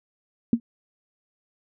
sine tone with exponential decay, 233.1 Hz, A#3, in tune, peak -11 dBFS, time 0.53-0.6 s, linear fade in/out 2 ms, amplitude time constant 15 ms, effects none

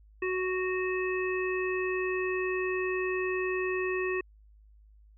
harmonic tone, 370 Hz, F#4, in tune, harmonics 1 / 3 / 5 / 7, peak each -29 / -39 / -36 / -37 dBFS, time 0.22-4.21 s, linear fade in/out 5 ms, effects added 52 Hz sine -54 dBFS peak until 5.17 s

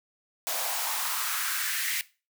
white noise with high-pass filter sweep, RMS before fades -30 dBFS, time 0.47-2.01 s, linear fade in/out 0 ms, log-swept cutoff 640 to 2100 Hz, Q 3, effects noise-tail reverb RT60 0.3 s tail -18 dB re dry

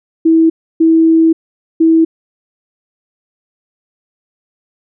sine tone bursts at uneven times, 325 Hz, E4, 24 cents flat, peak -5 dBFS, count 3, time 0.25-0.5 / 0.8-1.33 / 1.8-2.05 s, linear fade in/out 10 ms, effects none

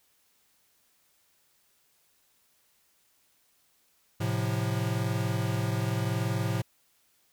square chord, F major, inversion first, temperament equal, 110 / 130.81 / 174.61 Hz, A2 / C3 / F3, 0 / 0 / 0 cents, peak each -30 / -33 / -35 dBFS, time 4.2-6.62 s, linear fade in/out 10 ms, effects white hiss -68 dBFS RMS until 7.32 s

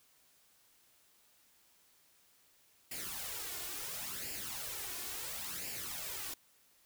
white noise with flanger, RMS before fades -42 dBFS, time 2.91-6.34 s, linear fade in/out 5 ms, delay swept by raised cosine 0.4 to 2.8 ms, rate 0.72 Hz, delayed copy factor +0.65, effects white hiss -68 dBFS RMS until 6.85 s

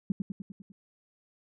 sine tone with echo, 194.5 Hz, G3, 13 cents flat, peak -23 dBFS, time 0.1-0.12 s, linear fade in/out 2 ms, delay 100 ms, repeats 6, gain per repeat -4 dB, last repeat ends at 0.72 s, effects none

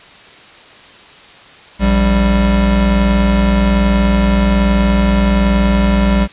square tone pair together, 58.33 / 196.2 Hz, A#1 / G3, +2 / +2 cents, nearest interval octave + major sixth, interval 2100 cents, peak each -13 dBFS, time 1.79-6.28 s, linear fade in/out 50 ms, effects white hiss -39 dBFS RMS until 6.32 s + resampled to 8000 Hz

